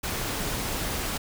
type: noise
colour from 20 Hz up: pink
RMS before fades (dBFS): -30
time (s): 0.03-1.18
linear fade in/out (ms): 10
effects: none